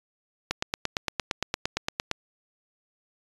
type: click train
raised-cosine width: 0.2 ms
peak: -8 dBFS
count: 15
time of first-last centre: 0.51-2.114 s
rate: 8.73 Hz
effects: resampled to 24000 Hz